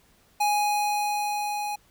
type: tone with level ramp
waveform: square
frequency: 830.6 Hz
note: G#5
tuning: in tune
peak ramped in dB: -21 to -29 dBFS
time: 0.4-1.76 s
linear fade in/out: 10 ms
effects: pink hiss -61 dBFS RMS until 1.9 s